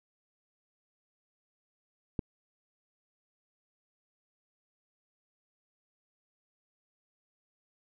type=click; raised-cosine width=3 ms; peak=-18 dBFS; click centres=2.192 s; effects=none